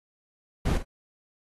brown noise with echo, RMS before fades -24 dBFS, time 0.65-0.78 s, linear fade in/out 10 ms, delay 50 ms, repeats 1, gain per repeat -11 dB, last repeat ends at 0.83 s, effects AAC 32 kbps

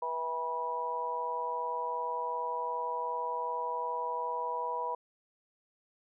harmonic tone, 162.6 Hz, E3, 23 cents flat, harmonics 3 / 4 / 5 / 6, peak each -39 / -42 / -43 / -33 dBFS, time 0.02-4.95 s, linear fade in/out 5 ms, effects none

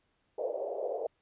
white band-pass noise, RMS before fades -35 dBFS, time 0.38-1.07 s, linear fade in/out 5 ms, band 430 to 640 Hz, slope 48 dB/octave, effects pink hiss -75 dBFS RMS until 1.21 s + resampled to 8000 Hz

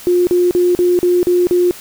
sine tone bursts, 355.4 Hz, F4, 30 cents sharp, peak -9 dBFS, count 7, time 0.07-1.71 s, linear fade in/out 0 ms, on 200 ms, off 40 ms, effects white hiss -35 dBFS RMS until 1.8 s

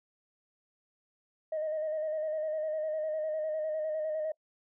sine tone with vibrato, 622.3 Hz, D#5, in tune, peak -29 dBFS, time 1.52-4.32 s, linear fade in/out 5 ms, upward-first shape square, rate 9.9 Hz, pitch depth 30 cents each way, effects noise-tail reverb RT60 0.1 s tail -25 dB re dry + tanh soft clip ceiling -27 dBFS

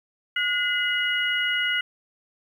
sine tone cluster, 1446 / 2037 / 2897 Hz, F#6 / C7 / F#7, -40 / -47 / -37 cents, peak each -26 dBFS, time 0.36-1.81 s, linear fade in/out 5 ms, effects 9-bit

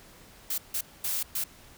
blue noise bursts at uneven times, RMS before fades -30 dBFS, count 4, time 0.5-0.58 / 0.74-0.81 / 1.04-1.23 / 1.35-1.44 s, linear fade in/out 5 ms, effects pink hiss -53 dBFS RMS until 1.77 s

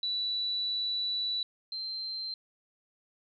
sine tone pair in turn, 3951 / 4130 Hz, B7 / C8, 0 / -23 cents, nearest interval minor second, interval 77 cents, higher second, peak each -29 / -34 dBFS, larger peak first, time 0.03-1.43 / 1.72-2.34 s, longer first, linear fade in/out 2 ms, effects none

